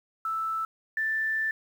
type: tone pair in turn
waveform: sine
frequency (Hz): 1318.5 / 1767.3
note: E6 / A6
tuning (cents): 0 / +7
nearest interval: perfect fourth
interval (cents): 507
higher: second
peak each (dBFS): -27 / -25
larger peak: second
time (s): 0.25-0.65 / 0.97-1.51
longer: second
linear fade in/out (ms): 2
effects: 9-bit